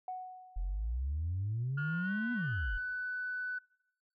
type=tone with exponential decay; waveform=sine; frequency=740 Hz; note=F#5; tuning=in tune; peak=-35 dBFS; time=0.08-1 s; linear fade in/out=2 ms; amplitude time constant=200 ms
type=exponential two-way sweep; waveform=sine; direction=up then down; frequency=41.13 to 246.9 to 41.13 Hz; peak=-31 dBFS; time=0.56-2.78 s; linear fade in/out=10 ms; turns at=2.33 s
type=tone with pitch glide; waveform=sine; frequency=1426 to 1495.2 Hz; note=F6 to F#6; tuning=+36 to +18 cents; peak=-34 dBFS; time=1.77-3.59 s; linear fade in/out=10 ms; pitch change=+82 cents; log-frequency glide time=2.01-2.11 s
effects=noise-tail reverb RT60 0.9 s tail -25 dB re dry + tanh soft clip ceiling -28 dBFS